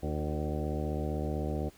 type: harmonic tone with a mistuned harmonic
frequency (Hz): 75.7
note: D#2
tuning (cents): -47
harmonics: 1 / 2 / 3 / 4 / 5 / 6 / 7 / 8 / 10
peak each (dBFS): -34 / -37 / -39 / -40 / -41 / -42 / -42 / -43 / -44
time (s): 0.02-1.7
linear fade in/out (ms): 20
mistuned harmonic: 5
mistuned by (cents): -35
effects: pink hiss -59 dBFS RMS until 1.77 s